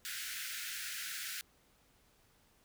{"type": "high-pass noise", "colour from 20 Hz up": "pink", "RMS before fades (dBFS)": -42, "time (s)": [0.05, 1.41], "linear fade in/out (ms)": 0, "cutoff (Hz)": 1400, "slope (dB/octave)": 96, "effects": ["pink hiss -69 dBFS RMS until 2.64 s"]}